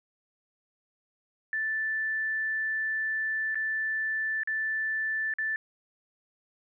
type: tone with dropouts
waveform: sine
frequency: 1760 Hz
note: A6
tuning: in tune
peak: -27 dBFS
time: 1.53-5.56 s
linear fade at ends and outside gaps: 1 ms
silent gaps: 3.546-3.555 / 4.434-4.474 / 5.338-5.385 s
effects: none